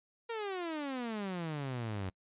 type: exponential sweep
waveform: sawtooth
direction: down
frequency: 471.6 to 91 Hz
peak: -32 dBFS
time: 0.29-2.1 s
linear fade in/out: 10 ms
effects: noise-tail reverb RT60 0.1 s tail -26 dB re dry + resampled to 8000 Hz